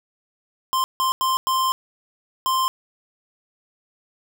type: tone bursts at uneven times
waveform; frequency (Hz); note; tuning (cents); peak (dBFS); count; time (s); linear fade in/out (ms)
square; 1046.5; C6; 0; -19; 5; 0.73-0.84 / 1-1.12 / 1.21-1.37 / 1.47-1.72 / 2.46-2.68; 0
effects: none